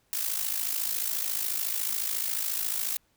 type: noise with amplitude modulation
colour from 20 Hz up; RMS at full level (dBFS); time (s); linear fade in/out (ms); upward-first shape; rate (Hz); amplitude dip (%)
blue; -27; 0.13-2.97; 0; sine; 54.1; 70
effects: pink hiss -69 dBFS RMS until 3.16 s